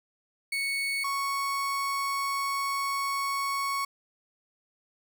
35% pulse tone pair in turn, 2217 / 1108.5 Hz, C#7 / C#6, 0 / 0 cents, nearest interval octave, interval 1200 cents, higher first, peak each -26 dBFS, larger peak neither, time 0.52-1.04 / 1.04-3.85 s, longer second, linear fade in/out 5 ms, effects 11-bit

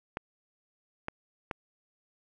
clicks, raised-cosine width 0.5 ms, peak -18 dBFS, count 3, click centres 0.171 / 1.084 / 1.512 s, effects none

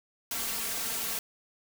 white noise with comb filter, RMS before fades -33 dBFS, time 0.31-1.19 s, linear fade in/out 2 ms, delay 4.4 ms, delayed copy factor +0.75, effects none

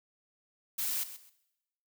blue noise with echo, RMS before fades -33 dBFS, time 0.78-1.04 s, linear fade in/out 10 ms, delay 130 ms, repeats 2, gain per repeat -13 dB, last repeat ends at 1.3 s, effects noise-tail reverb RT60 0.9 s tail -19 dB re dry

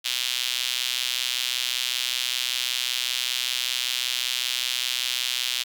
sawtooth tone with high-pass filter, 125.2 Hz, B2, 24 cents sharp, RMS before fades -27 dBFS, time 0.04-5.64 s, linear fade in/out 20 ms, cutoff 3300 Hz, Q 2.5, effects none

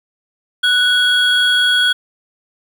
triangle tone pair together, 1480 / 3322 Hz, F#6 / G#7, 0 / 0 cents, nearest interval octave + major second, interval 1400 cents, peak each -12 dBFS, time 0.63-1.93 s, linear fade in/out 10 ms, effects 8-bit

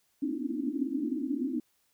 white band-pass noise, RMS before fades -32 dBFS, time 0.22-1.6 s, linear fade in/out 5 ms, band 240 to 320 Hz, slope 96 dB/octave, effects white hiss -72 dBFS RMS until 1.93 s

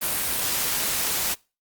white noise, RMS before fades -25 dBFS, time 0.01-1.35 s, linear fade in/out 20 ms, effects noise-tail reverb RT60 0.3 s tail -24 dB re dry + Opus 32 kbps

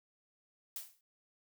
blue noise with exponential decay, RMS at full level -39 dBFS, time 0.76-1.01 s, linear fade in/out 2 ms, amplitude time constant 53 ms, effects none

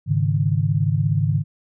sine chord, Ab suspended fourth, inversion none, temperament equal, 103.83 / 138.59 / 155.56 Hz, Ab2 / Db3 / Eb3, 0 / 0 / 0 cents, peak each -21 dBFS, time 0.06-1.44 s, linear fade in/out 50 ms, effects none

